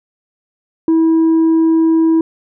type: tone with tanh clipping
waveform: sine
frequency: 324.8 Hz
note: E4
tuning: 26 cents flat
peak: -9 dBFS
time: 0.88-2.21 s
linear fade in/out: 2 ms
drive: 2 dB
effects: none